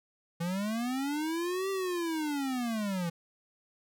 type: linear two-way sweep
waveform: square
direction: up then down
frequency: 164.81 to 392 to 164.81 Hz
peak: -31 dBFS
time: 0.4-3.1 s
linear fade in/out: 10 ms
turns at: 1.7 s
effects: none